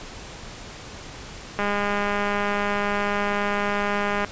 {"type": "click train", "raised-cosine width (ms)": 0.5, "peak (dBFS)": -10, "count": 543, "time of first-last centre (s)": [1.59, 4.247], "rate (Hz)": 204, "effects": ["pink hiss -39 dBFS RMS until 4.31 s", "resampled to 16000 Hz"]}